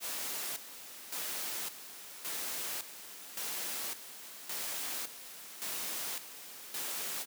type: noise with tremolo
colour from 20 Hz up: white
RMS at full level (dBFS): -38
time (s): 0-7.26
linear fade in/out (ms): 50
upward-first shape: square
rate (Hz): 0.89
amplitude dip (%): 70
effects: high-pass 200 Hz 12 dB/octave